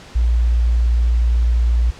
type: tone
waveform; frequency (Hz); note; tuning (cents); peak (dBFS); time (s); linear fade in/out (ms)
sine; 58.7; A#1; +13; -12; 0.15-1.91; 10
effects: pink hiss -40 dBFS RMS until 1.99 s + low-pass 6000 Hz 12 dB/octave